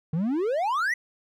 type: exponential sweep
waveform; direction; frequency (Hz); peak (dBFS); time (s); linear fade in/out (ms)
triangle; up; 149.2 to 2029; -21; 0.13-0.94; 5
effects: none